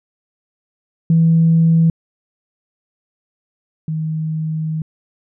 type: tone pair in turn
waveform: sine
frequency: 164 / 157.69 Hz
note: E3 / D#3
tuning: -9 / +24 cents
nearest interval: minor second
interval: 67 cents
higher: first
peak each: -8 / -18 dBFS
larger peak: first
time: 1.1-1.9 / 3.88-4.82 s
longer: second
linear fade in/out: 2 ms
effects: tanh soft clip ceiling -4 dBFS